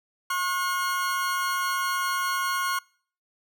40% pulse tone pair together, 1079 / 1440.3 Hz, C#6 / F#6, -47 / -47 cents, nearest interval perfect fourth, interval 500 cents, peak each -26 / -28 dBFS, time 0.3-2.79 s, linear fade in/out 5 ms, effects noise-tail reverb RT60 0.5 s tail -25 dB re dry

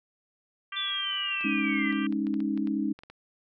harmonic tone, 393.4 Hz, G4, 6 cents sharp, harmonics 3 / 4 / 5 / 6 / 7 / 8, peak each -39 / -40 / -41 / -42 / -42 / -43 dBFS, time 0.72-2.07 s, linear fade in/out 5 ms
sine linear sweep, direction down, 3520 to 1960 Hz, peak -29 dBFS, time 0.76-1.92 s, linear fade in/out 10 ms
clicks, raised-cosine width 0.3 ms, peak -30 dBFS, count 11, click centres 1.411 / 1.926 / 2.125 / 2.269 / 2.341 / 2.404 / 2.576 / 2.673 / 2.99 / 3.035 / 3.1 s
sine chord, Ab suspended fourth, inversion none, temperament just, 207.7 / 276.9 / 311.5 Hz, Ab3 / Db4 / Eb4, 0 / -2 / +2 cents, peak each -30 dBFS, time 1.44-2.93 s, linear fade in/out 10 ms
effects none

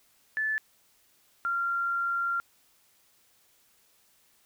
sine tone pair in turn, 1742 / 1382.6 Hz, A6 / F6, -18 / -18 cents, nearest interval major third, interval 400 cents, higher first, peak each -26 dBFS, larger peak neither, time 0.37-0.58 / 1.45-2.4 s, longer second, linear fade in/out 0 ms, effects white hiss -65 dBFS RMS until 4.45 s

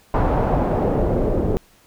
pink noise with low-pass filter sweep, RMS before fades -19 dBFS, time 0.14-1.57 s, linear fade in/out 0 ms, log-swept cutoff 910 to 430 Hz, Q 1.6, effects pink hiss -54 dBFS RMS until 1.86 s

